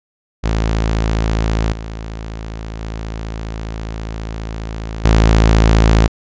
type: tone with level steps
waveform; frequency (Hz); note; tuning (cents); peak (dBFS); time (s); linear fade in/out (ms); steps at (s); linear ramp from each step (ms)
sawtooth; 54.8; A1; -6; -10 / -21 / -19 / -4; 0.43-6.08; 20; 1.72 / 2.81 / 5.05; 2
effects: resampled to 16000 Hz